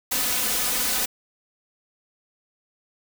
white noise with comb filter, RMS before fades -24 dBFS, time 0.11-1.06 s, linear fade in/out 10 ms, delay 4 ms, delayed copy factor +0.85, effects none

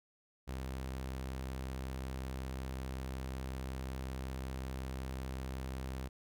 sawtooth tone, 65.41 Hz, C2, in tune, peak -35 dBFS, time 0.47-6.09 s, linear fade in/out 20 ms, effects none

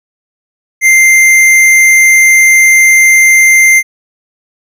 sine tone with hard clipping, 2092 Hz, C7, 1 cent flat, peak -4 dBFS, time 0.81-3.83 s, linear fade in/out 50 ms, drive 13 dB, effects none

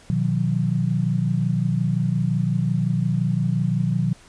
sine chord, B major, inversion none, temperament equal with one note detuned, 123.47 / 155.56 / 181.19 Hz, B2 / D#3 / F#3, 0 / 0 / -36 cents, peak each -23 dBFS, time 0.1-4.13 s, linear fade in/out 0 ms, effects pink hiss -50 dBFS RMS until 4.28 s + resampled to 22050 Hz

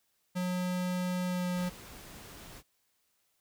square tone with pitch glide, 181 to 179.54 Hz, F#3 to F3, -38 to +48 cents, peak -31 dBFS, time 0.35-1.7 s, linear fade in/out 20 ms, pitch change -14 cents, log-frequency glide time 1.28-1.46 s
pink noise, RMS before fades -49 dBFS, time 1.54-2.63 s, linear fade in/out 50 ms
effects white hiss -75 dBFS RMS until 3.4 s

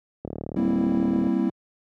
click train, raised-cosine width 2 ms, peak -18 dBFS, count 39, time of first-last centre 0.25-1.269 s, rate 37.3 Hz
triangle chord, C dominant seventh, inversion second, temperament equal, 196 / 233.1 / 261.6 / 329.6 Hz, G3 / Bb3 / C4 / E4, 0 / 0 / 0 / 0 cents, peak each -24 dBFS, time 0.56-1.5 s, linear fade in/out 5 ms
effects high-pass 80 Hz 12 dB/octave

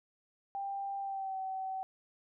sine tone with pitch glide, 791 to 762.3 Hz, G5 to G5, +15 to -49 cents, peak -35 dBFS, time 0.55-1.83 s, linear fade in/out 0 ms, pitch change -64 cents, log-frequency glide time 1-1.38 s, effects none

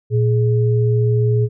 sine tone pair together, 117.12 / 418.3 Hz, A#2 / G#4, +9 / +12 cents, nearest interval octave + minor seventh, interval 2203 cents, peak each -13 / -20 dBFS, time 0.1-1.49 s, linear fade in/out 50 ms, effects none

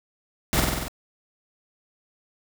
pink noise with echo, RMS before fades -22 dBFS, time 0.53-0.6 s, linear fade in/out 0 ms, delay 47 ms, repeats 6, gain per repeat -2 dB, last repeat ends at 0.882 s, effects none

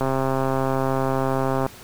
click train, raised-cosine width 1 ms, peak -9 dBFS, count 221, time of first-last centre 0.01-1.664 s, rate 133 Hz, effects pink hiss -43 dBFS RMS until 1.83 s

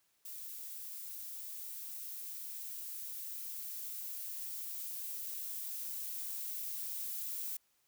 violet noise with level ramp, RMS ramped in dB -46 to -40 dBFS, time 0.25-7.57 s, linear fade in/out 5 ms, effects white hiss -75 dBFS RMS until 7.87 s

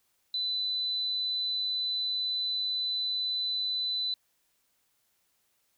sine tone, 4001 Hz, B7, 22 cents sharp, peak -28 dBFS, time 0.34-4.14 s, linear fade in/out 2 ms, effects white hiss -73 dBFS RMS until 5.77 s

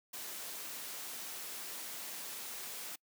white noise, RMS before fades -44 dBFS, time 0.13-2.96 s, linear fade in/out 10 ms, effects noise-tail reverb RT60 0.1 s tail -26 dB re dry + high-pass 200 Hz 12 dB/octave

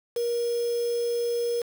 sine tone with quantisation, 474.3 Hz, A#4, 30 cents sharp, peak -24 dBFS, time 0.16-1.62 s, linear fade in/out 5 ms, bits 6, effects none

